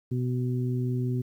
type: harmonic tone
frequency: 124.9 Hz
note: B2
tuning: 20 cents sharp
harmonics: 1 / 2 / 3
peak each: -26 / -32 / -36 dBFS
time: 0.11-1.22 s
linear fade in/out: 10 ms
effects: 10-bit